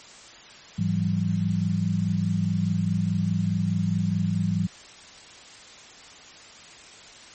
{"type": "tone cluster", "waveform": "sine", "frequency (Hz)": [105.1, 167.1, 191.9], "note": ["G#2", "E3", "G3"], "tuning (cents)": [21, 24, -37], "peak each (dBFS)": [-27, -25, -26], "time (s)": [0.78, 4.67], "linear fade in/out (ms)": 10, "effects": ["white hiss -46 dBFS RMS until 7.34 s", "MP3 32 kbps"]}